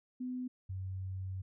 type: tone pair in turn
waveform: sine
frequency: 252 / 94.39 Hz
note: B3 / F#2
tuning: +35 / +35 cents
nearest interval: octave + perfect fourth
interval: 1700 cents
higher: first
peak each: -36 / -37 dBFS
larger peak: first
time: 0.2-0.48 / 0.69-1.42 s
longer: second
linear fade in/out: 10 ms
effects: none